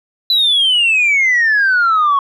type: exponential sweep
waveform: sine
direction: down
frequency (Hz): 4020 to 1094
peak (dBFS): -8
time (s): 0.3-2.19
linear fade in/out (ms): 2
effects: tanh soft clip ceiling -7 dBFS